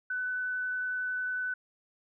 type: tone with vibrato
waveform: sine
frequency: 1500 Hz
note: F#6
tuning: 23 cents sharp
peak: -30 dBFS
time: 0.1-1.54 s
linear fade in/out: 5 ms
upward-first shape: triangle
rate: 11 Hz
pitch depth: 8 cents each way
effects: none